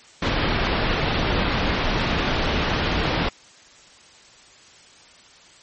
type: low-pass noise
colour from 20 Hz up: pink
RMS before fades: -22 dBFS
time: 0.22-3.29 s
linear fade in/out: 5 ms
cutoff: 4100 Hz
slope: 24 dB/octave
effects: white hiss -49 dBFS RMS until 5.62 s + MP3 32 kbps